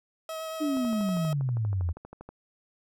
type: tone with vibrato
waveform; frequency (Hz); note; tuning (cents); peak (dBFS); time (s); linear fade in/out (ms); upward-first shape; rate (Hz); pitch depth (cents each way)
30% pulse; 640; D#5; +49; -31; 0.29-1.33; 2; triangle; 8.7; 14
type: exponential sweep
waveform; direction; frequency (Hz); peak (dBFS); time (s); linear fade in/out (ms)
sine; down; 311.1 to 80.8; -25; 0.6-1.93; 20
type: click train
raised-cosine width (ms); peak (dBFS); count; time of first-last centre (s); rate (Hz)
1; -29; 20; 0.77-2.29; 12.5
effects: none